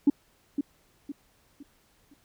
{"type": "tone with echo", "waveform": "sine", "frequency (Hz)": 284.7, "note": "C#4", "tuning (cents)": 46, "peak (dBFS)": -14, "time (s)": [0.07, 0.1], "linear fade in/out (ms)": 5, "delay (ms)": 510, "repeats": 4, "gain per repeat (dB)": -9, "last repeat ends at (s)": 2.14, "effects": ["tanh soft clip ceiling -11 dBFS", "pink hiss -65 dBFS RMS until 2.24 s"]}